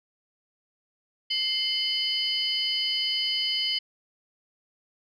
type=tone cluster; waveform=sine; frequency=2101 / 3030 / 4391 / 4912 Hz; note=C7 / F#7 / C#8 / D#8; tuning=+7 / +40 / -17 / -23 cents; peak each=-35 / -26 / -32 / -30 dBFS; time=1.3-3.79 s; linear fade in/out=10 ms; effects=tanh soft clip ceiling -15 dBFS